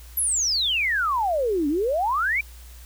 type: exponential two-way sweep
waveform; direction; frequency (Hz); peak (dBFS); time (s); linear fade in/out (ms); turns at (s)
sine; down then up; 11840 to 277.2 to 2408; -20; 0.17-2.41; 5; 1.68
effects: added 60 Hz sine -41 dBFS peak until 2.85 s + white hiss -50 dBFS RMS until 2.85 s